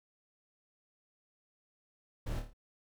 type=noise with echo; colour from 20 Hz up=brown; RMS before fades=-36 dBFS; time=2.26-2.4 s; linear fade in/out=10 ms; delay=27 ms; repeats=5; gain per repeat=-5 dB; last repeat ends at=2.535 s; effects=none